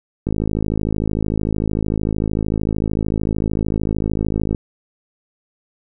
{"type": "click train", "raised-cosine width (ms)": 3, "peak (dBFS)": -7, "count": 229, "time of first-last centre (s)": [0.27, 4.548], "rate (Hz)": 53.3, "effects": []}